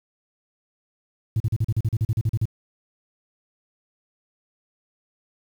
sine tone bursts, 110 Hz, A2, in tune, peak -16 dBFS, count 14, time 1.36-2.455 s, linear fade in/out 5 ms, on 42 ms, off 39 ms, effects tanh soft clip ceiling -16 dBFS + 8-bit

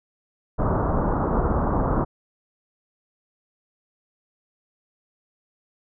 pink low-pass noise, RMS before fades -22 dBFS, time 0.58-2.05 s, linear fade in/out 20 ms, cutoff 1300 Hz, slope 48 dB/octave, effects none

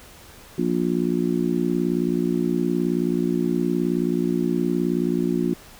harmonic tone, 59 Hz, A#1, 22 cents sharp, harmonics 3 / 4 / 5 / 6, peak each -25 / -25 / -25 / -25 dBFS, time 0.58-5.54 s, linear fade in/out 5 ms, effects pink hiss -46 dBFS RMS until 5.79 s

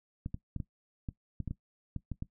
clicks, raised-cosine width 5 ms, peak -24 dBFS, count 11, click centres 0.261 / 0.344 / 0.563 / 0.602 / 1.088 / 1.403 / 1.477 / 1.51 / 1.963 / 2.117 / 2.224 s, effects noise-tail reverb RT60 0.1 s tail -17 dB re dry

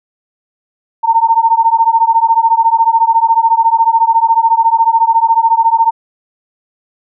sine beating tone pair, 904 / 918 Hz, A5 / A#5, +47 / -27 cents, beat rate 14 Hz, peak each -10 dBFS, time 1.03-5.91 s, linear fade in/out 20 ms, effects none

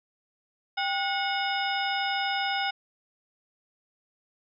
harmonic tone with a mistuned harmonic, 728 Hz, F#5, 28 cents flat, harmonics 1 / 2 / 3 / 4 / 5 / 7, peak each -29 / -32 / -34 / -35 / -36 / -37 dBFS, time 0.77-2.71 s, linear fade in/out 10 ms, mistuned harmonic 1, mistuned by +140 cents, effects none

